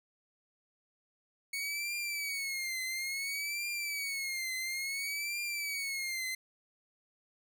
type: tone with vibrato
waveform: sawtooth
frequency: 2217 Hz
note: C#7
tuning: in tune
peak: -31 dBFS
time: 1.53-6.35 s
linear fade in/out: 5 ms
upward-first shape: triangle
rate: 0.58 Hz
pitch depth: 140 cents each way
effects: none